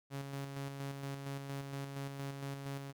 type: tone with tremolo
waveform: sawtooth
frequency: 138.59 Hz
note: C#3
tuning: in tune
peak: -35 dBFS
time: 0.1-2.93 s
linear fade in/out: 50 ms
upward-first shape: square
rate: 4.3 Hz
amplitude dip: 40%
effects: none